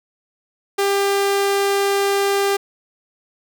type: tone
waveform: sawtooth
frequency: 397.9 Hz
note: G4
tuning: 26 cents sharp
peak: -12 dBFS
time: 0.78-2.57 s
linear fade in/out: 10 ms
effects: none